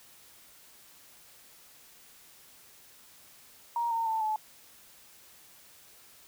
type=tone with pitch steps; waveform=sine; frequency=940 / 913.8 / 888.3 / 863.5 Hz; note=A#5 / A#5 / A5 / A5; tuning=+14 / -35 / +16 / -33 cents; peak=-27 dBFS; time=3.76-4.36 s; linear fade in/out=2 ms; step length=150 ms; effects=white hiss -56 dBFS RMS until 6.27 s